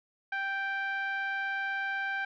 10% pulse tone with low-pass filter, 784 Hz, G5, in tune, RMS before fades -33 dBFS, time 0.32-2.25 s, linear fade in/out 5 ms, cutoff 1700 Hz, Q 2.5, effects none

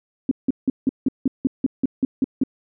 sine tone bursts, 264 Hz, C4, 16 cents sharp, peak -14 dBFS, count 12, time 0.29-2.436 s, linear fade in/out 2 ms, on 23 ms, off 170 ms, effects none

